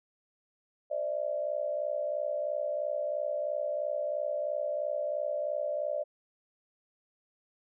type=tone cluster; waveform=sine; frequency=534 / 594 / 657 Hz; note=C5 / D5 / E5; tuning=+35 / +20 / -6 cents; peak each=-38 / -31 / -37 dBFS; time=0.9-6.04 s; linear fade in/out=20 ms; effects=none